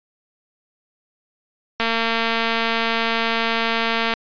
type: click train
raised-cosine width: 0.3 ms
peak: -5 dBFS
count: 534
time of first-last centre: 1.8-4.138 s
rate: 228 Hz
effects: resampled to 11025 Hz